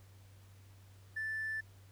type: tone with hard clipping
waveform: sine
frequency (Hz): 1760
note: A6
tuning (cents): 0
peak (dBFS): -36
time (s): 1.16-1.61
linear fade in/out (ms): 10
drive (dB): 1
effects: added 97 Hz sine -56 dBFS peak until 1.91 s + pink hiss -66 dBFS RMS until 1.91 s